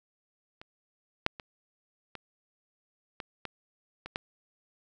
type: clicks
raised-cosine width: 0.3 ms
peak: -29 / -8 / -25 / -24 / -21 / -20 / -24 / -15 dBFS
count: 8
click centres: 0.615 / 1.264 / 1.398 / 2.153 / 3.202 / 3.453 / 4.06 / 4.159 s
effects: none